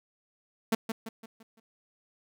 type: tone with echo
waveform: sawtooth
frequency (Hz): 224.2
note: A3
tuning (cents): +33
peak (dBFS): -19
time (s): 0.72-0.75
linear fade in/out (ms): 5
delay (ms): 170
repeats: 5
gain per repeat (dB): -7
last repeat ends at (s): 1.6
effects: none